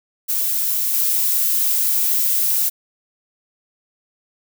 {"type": "noise with level steps", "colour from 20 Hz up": "violet", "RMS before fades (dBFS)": [-20, -18], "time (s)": [0.28, 2.7], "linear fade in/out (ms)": 20, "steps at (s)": 0.93, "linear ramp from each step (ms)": 10, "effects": []}